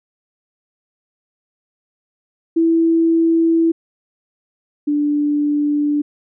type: tone pair in turn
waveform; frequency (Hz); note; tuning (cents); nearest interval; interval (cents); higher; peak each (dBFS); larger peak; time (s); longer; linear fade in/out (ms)
sine; 329.6 / 293.6; E4 / D4; 0 / 0; major second; 200; first; -11 / -14; first; 2.56-3.72 / 4.87-6.02; first; 10
effects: none